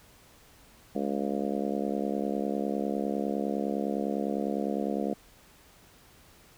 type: harmonic tone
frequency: 69.9 Hz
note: C#2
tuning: 15 cents sharp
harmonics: 3 / 4 / 5 / 6 / 7 / 8 / 9 / 10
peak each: -32 / -34 / -37 / -37 / -36 / -38 / -42 / -39 dBFS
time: 0.95-5.14 s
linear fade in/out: 5 ms
effects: pink hiss -57 dBFS RMS until 6.57 s